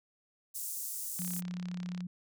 pink high-pass noise, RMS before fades -39 dBFS, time 0.54-1.41 s, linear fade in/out 20 ms, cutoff 7300 Hz, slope 24 dB/octave
sine tone, 178.8 Hz, F3, 41 cents sharp, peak -36 dBFS, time 1.19-2.07 s, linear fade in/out 5 ms
click train, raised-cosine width 0.2 ms, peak -30 dBFS, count 29, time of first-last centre 1.19-2.006 s, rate 34.3 Hz
effects none

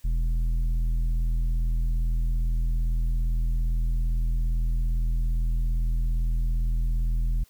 sine tone with tanh clipping, 41.2 Hz, E1, in tune, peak -23 dBFS, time 0.04-7.44 s, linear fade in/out 10 ms, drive 8 dB, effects white hiss -60 dBFS RMS until 7.49 s

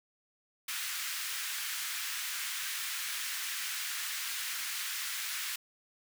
pink high-pass noise, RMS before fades -37 dBFS, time 0.68-5.56 s, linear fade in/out 5 ms, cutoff 1500 Hz, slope 24 dB/octave, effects none

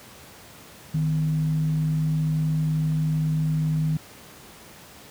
sine tone with frequency modulation, 155.56 Hz, D#3, in tune, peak -20 dBFS, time 0.94-3.97 s, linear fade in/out 5 ms, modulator 97.8 Hz, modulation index 0.32, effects pink hiss -46 dBFS RMS until 5.1 s + high-pass 80 Hz 12 dB/octave

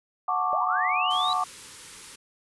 sine chord, D major seventh, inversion first, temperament just, 734.2 / 881 / 1101.2 / 1174.7 Hz, F#5 / A5 / C#6 / D6, -14 / +2 / -12 / 0 cents, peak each -28 / -32 / -30 / -26 dBFS, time 0.28-1.44 s, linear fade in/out 5 ms
sine linear sweep, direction up, 568 to 3986 Hz, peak -27 dBFS, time 0.53-1.33 s, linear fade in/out 0 ms
white band-stop noise, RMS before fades -43 dBFS, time 1.1-2.16 s, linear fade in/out 10 ms, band 550 to 850 Hz, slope 96 dB/octave
effects resampled to 24000 Hz

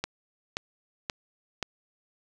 click train, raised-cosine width 0.2 ms, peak -12 dBFS, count 4, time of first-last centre 0.04-1.627 s, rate 1.89 Hz, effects none

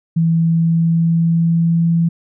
sine tone with pitch glide, 164.81 to 167.4 Hz, E3 to E3, 0 to +27 cents, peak -11 dBFS, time 0.16-2.09 s, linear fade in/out 10 ms, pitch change +27 cents, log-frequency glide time 0.29-1.88 s, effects none

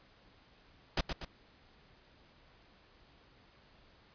pink noise with echo, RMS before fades -30 dBFS, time 0.97-1.01 s, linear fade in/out 5 ms, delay 120 ms, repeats 2, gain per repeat -6 dB, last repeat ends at 1.25 s, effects pink hiss -63 dBFS RMS until 4.14 s + resampled to 11025 Hz

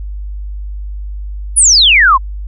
sine exponential sweep, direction down, 10430 to 977 Hz, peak -4 dBFS, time 1.56-2.18 s, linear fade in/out 20 ms, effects added 50 Hz sine -20 dBFS peak until 2.47 s

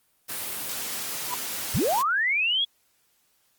white high-pass noise, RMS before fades -32 dBFS, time 0.28-2.03 s, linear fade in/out 20 ms, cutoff 110 Hz, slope 12 dB/octave
triangle tone with exponential growth, 987.8 Hz, B5, in tune, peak -22 dBFS, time 1.23-1.34 s, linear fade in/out 0 ms, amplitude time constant 22 ms
sine linear sweep, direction up, 57 to 3407 Hz, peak -21 dBFS, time 1.74-2.65 s, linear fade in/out 10 ms
effects white hiss -67 dBFS RMS until 3.58 s + Opus 32 kbps

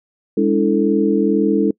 sine tone cluster, 204.3 / 286.8 / 328.8 / 441.9 Hz, G#3 / D4 / E4 / A4, -28 / -41 / -4 / +7 cents, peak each -18 dBFS, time 0.37-1.71 s, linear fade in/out 5 ms, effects noise-tail reverb RT60 0.1 s tail -24 dB re dry

